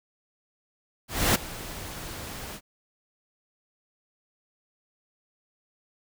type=noise with ADSR envelope; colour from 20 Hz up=pink; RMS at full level=-20 dBFS; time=1.08-2.61 s; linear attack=270 ms; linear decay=12 ms; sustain=-18 dB; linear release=66 ms; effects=none